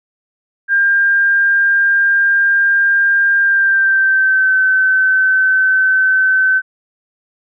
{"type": "tone with pitch glide", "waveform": "sine", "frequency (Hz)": [1600, 1529.5], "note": ["G6", "G6"], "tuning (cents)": [35, -43], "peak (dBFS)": -9, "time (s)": [0.68, 6.62], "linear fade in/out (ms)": 50, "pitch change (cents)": -78, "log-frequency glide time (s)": [3.39, 4.55], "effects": []}